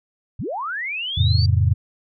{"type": "linear sweep", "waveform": "sine", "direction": "up", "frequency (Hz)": [64.6, 4699], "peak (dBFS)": -24, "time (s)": [0.39, 1.46], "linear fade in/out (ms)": 5}
{"type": "chord", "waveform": "sine", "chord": "F augmented", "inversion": "none", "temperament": "just", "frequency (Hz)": [87.31, 109.13, 136.42], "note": ["F2", "A2", "C#3"], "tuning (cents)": [0, -14, -27], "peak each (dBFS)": [-17, -18, -22], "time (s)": [1.17, 1.74], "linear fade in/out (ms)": 10}
{"effects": []}